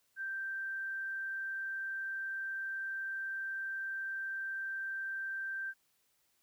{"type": "tone", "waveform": "sine", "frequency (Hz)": 1568, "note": "G6", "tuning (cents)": 0, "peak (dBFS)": -36, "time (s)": [0.16, 5.74], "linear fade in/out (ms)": 50, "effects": ["white hiss -75 dBFS RMS until 6.42 s"]}